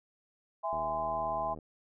sine chord, E augmented, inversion none, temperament just, 659.3 / 824.1 / 1030.1 Hz, E5 / G#5 / B#5, 0 / -14 / -27 cents, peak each -35 dBFS, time 0.63-1.55 s, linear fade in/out 20 ms
click train, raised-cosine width 2 ms, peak -33 dBFS, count 68, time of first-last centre 0.73-1.588 s, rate 78.1 Hz
effects none

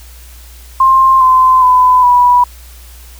sine tone with pitch steps, 1057 / 1031.1 / 1005.8 / 981.1 Hz, C6 / C6 / B5 / B5, +17 / -26 / +31 / -12 cents, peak -4 dBFS, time 0.8-2.44 s, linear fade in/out 5 ms, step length 410 ms, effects added 60 Hz sine -33 dBFS peak until 3.19 s + white hiss -40 dBFS RMS until 3.19 s

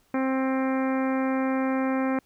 harmonic tone, 263.9 Hz, C4, 15 cents sharp, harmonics 1 / 2 / 3 / 4 / 5 / 6 / 7 / 8 / 9, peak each -24 / -30 / -34 / -36 / -38 / -40 / -41 / -42 / -43 dBFS, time 0.14-2.19 s, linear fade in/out 2 ms, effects pink hiss -65 dBFS RMS until 2.25 s

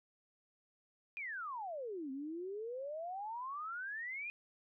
sine exponential two-way sweep, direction down then up, 2489 to 260 to 2489 Hz, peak -40 dBFS, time 1.17-4.3 s, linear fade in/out 0 ms, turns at 2.11 s, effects none

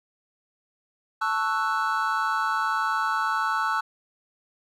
triangle chord, F# minor seventh, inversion first, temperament equal, 880 / 1108.7 / 1318.5 / 1480 Hz, A5 / C#6 / E6 / F#6, 0 / 0 / 0 / 0 cents, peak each -27 / -28 / -25 / -27 dBFS, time 1.21-3.81 s, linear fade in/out 10 ms, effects none

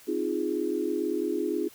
sine chord, F minor seventh, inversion second, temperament equal, 261.6 / 311.1 / 349.2 / 415.3 Hz, C4 / Eb4 / F4 / Ab4, 0 / 0 / 0 / 0 cents, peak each -35 / -31 / -30 / -31 dBFS, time 0.07-1.69 s, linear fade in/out 20 ms, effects white hiss -53 dBFS RMS until 1.74 s

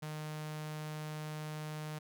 sawtooth tone with notch filter, 153.3 Hz, D#3, 25 cents flat, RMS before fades -42 dBFS, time 0.02-1.99 s, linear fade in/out 10 ms, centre 340 Hz, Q 2, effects none

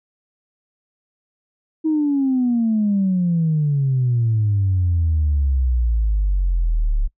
sine exponential sweep, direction down, 320 to 34.65 Hz, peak -14 dBFS, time 1.84-7.08 s, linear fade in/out 20 ms, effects noise-tail reverb RT60 0.1 s tail -23 dB re dry + tanh soft clip ceiling -11 dBFS

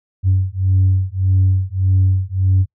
sine beating tone pair, 93.6 / 95.3 Hz, F#2 / G2, +20 / -48 cents, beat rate 1.7 Hz, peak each -14 dBFS, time 0.23-2.66 s, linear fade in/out 50 ms, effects noise-tail reverb RT60 0.1 s tail -26 dB re dry + tanh soft clip ceiling -7 dBFS

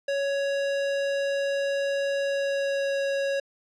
square tone with pitch glide, 557 to 553.2 Hz, C#5 to C#5, +8 to -4 cents, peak -25 dBFS, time 0.08-3.4 s, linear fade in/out 5 ms, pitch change -12 cents, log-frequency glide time 2.21-2.99 s, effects low-pass 5000 Hz 12 dB/octave

